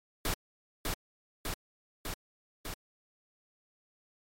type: noise with echo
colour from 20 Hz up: pink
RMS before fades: -31 dBFS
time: 0.25-0.34 s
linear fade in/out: 2 ms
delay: 600 ms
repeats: 4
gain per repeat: -2 dB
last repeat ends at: 2.74 s
effects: MP3 64 kbps